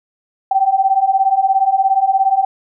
sine beating tone pair, 763 / 780 Hz, G5 / G5, -47 / -9 cents, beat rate 17 Hz, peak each -15 / -13 dBFS, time 0.51-2.45 s, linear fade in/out 5 ms, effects none

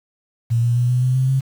sine tone with pitch steps, 116.54 / 119.2 / 121.91 / 124.69 / 127.53 / 130.43 / 133.41 Hz, A#2 / A#2 / B2 / B2 / C3 / C3 / C3, 0 / +39 / -22 / +17 / -44 / -5 / +34 cents, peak -14 dBFS, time 0.5-1.41 s, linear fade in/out 20 ms, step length 130 ms, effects 7-bit

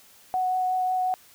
sine tone with vibrato, 740 Hz, F#5, in tune, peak -22 dBFS, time 0.34-1.14 s, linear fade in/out 0 ms, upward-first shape triangle, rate 5.5 Hz, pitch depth 10 cents each way, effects white hiss -54 dBFS RMS until 1.34 s

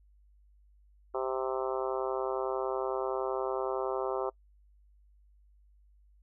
harmonic tone, 130.81 Hz, C3, in tune, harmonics 3 / 4 / 5 / 6 / 7 / 8 / 9 / 10, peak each -34 / -36 / -38 / -40 / -41 / -42 / -43 / -44 dBFS, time 1.14-4.3 s, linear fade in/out 10 ms, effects noise-tail reverb RT60 0.1 s tail -25 dB re dry + added 50 Hz sine -59 dBFS peak until 6.22 s

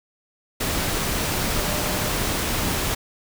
sine tone in noise, 600 Hz, D5, 37 cents sharp, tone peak -33 dBFS, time 1.55-2.1 s, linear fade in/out 10 ms, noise pink, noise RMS -24 dBFS, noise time 0.6-2.95 s, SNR -12 dB, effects none

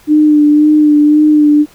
sine tone with vibrato, 300 Hz, D4, 37 cents sharp, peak -4 dBFS, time 0.07-1.66 s, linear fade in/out 50 ms, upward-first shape sine, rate 1.9 Hz, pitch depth 25 cents each way, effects pink hiss -44 dBFS RMS until 1.74 s

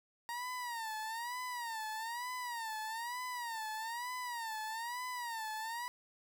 30% pulse tone with vibrato, 932.3 Hz, A#5, in tune, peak -36 dBFS, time 0.29-5.88 s, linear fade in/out 0 ms, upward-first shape sine, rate 1.1 Hz, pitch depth 130 cents each way, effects none

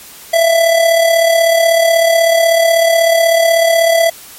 square tone with amplitude modulation, 665 Hz, E5, 15 cents sharp, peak -6 dBFS, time 0.33-4.1 s, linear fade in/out 10 ms, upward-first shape sine, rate 36.2 Hz, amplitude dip 50%, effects white hiss -35 dBFS RMS until 4.38 s + MP3 64 kbps

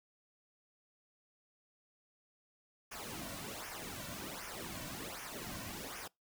pink noise with flanger, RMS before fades -45 dBFS, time 2.91-6.08 s, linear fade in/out 10 ms, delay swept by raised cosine 0.24 to 2.44 ms, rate 1.3 Hz, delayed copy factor -0.75, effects noise-tail reverb RT60 0.2 s tail -25 dB re dry

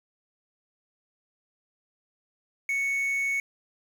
triangle tone with quantisation, 2217 Hz, C#7, in tune, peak -23 dBFS, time 2.69-3.4 s, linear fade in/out 2 ms, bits 8, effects none

